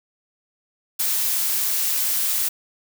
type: noise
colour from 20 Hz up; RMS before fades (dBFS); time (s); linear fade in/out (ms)
blue; -22; 0.99-2.49; 10
effects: none